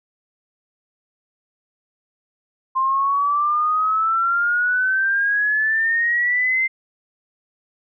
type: exponential sweep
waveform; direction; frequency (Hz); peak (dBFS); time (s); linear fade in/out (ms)
sine; up; 1046.5 to 2091; -16; 2.75-6.68; 20
effects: none